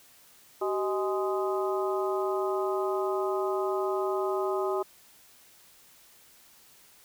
harmonic tone with a mistuned harmonic, 207.7 Hz, G#3, in tune, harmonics 2 / 3 / 4 / 5 / 6, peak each -28 / -34 / -36 / -37 / -36 dBFS, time 0.61-4.83 s, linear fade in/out 10 ms, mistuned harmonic 2, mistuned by -140 cents, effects white hiss -57 dBFS RMS until 7.04 s

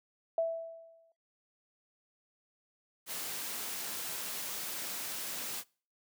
sine tone with exponential decay, 659.3 Hz, E5, in tune, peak -25 dBFS, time 0.38-1.12 s, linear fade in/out 2 ms, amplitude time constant 160 ms
white noise, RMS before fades -39 dBFS, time 3.06-5.64 s, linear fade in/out 50 ms
effects noise-tail reverb RT60 0.4 s tail -24 dB re dry + high-pass 150 Hz 12 dB/octave

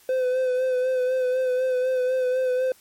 triangle tone with vibrato, 510 Hz, C5, 44 cents flat, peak -18 dBFS, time 0.09-2.72 s, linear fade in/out 2 ms, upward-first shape sine, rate 4 Hz, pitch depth 30 cents each way, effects white hiss -55 dBFS RMS until 2.8 s + MP3 64 kbps

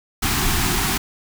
pink band-stop noise, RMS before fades -20 dBFS, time 0.22-0.98 s, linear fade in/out 10 ms, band 410 to 700 Hz, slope 96 dB/octave, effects none

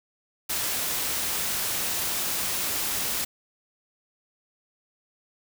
white noise, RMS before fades -28 dBFS, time 0.49-3.25 s, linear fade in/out 10 ms, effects none

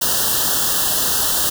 white band-stop noise, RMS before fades -18 dBFS, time 0.01-1.5 s, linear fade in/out 10 ms, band 1800 to 2800 Hz, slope 96 dB/octave, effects none

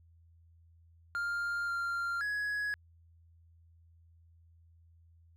triangle tone with pitch steps, 1401 / 1389 / 1675 Hz, F6 / F6 / G#6, +5 / -10 / +14 cents, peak -30 dBFS, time 1.15-2.74 s, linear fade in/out 0 ms, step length 530 ms, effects added 83 Hz sine -59 dBFS peak until 5.36 s

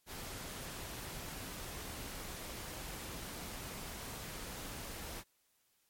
pink noise, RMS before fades -45 dBFS, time 0.06-5.24 s, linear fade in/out 50 ms, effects white hiss -75 dBFS RMS until 5.89 s + MP3 64 kbps

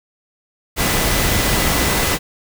sine tone in noise, 2000 Hz, B6, 21 cents sharp, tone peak -28 dBFS, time 0.76-2.19 s, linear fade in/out 50 ms, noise pink, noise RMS -17 dBFS, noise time 0.76-2.19 s, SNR -14 dB, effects none

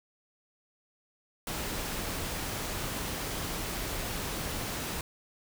pink noise, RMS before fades -35 dBFS, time 1.47-5.01 s, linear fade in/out 2 ms, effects none

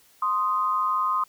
sine tone pair together, 1045.7 / 1244.5 Hz, C6 / D#6, -1 / 0 cents, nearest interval minor third, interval 301 cents, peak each -24 / -24 dBFS, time 0.22-1.24 s, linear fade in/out 5 ms, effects white hiss -58 dBFS RMS until 1.28 s

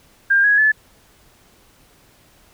sine tone with pitch steps, 1600 / 1664.1 / 1730.8 Hz, G6 / G#6 / A6, +35 / +3 / -29 cents, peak -11 dBFS, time 0.3-0.72 s, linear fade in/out 10 ms, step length 140 ms, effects pink hiss -53 dBFS RMS until 2.53 s

